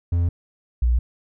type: tone pair in turn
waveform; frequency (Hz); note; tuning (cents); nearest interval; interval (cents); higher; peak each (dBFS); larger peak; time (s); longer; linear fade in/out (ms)
triangle / sine; 86.1 / 59.93; F2 / A#1; -24 / +49; tritone; 627; first; -15; neither; 0.12-0.29 / 0.82-0.99; neither; 5
effects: none